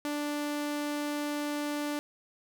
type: tone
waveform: sawtooth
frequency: 293.7 Hz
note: D4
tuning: in tune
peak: -27 dBFS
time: 0.05-1.99 s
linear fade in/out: 0 ms
effects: none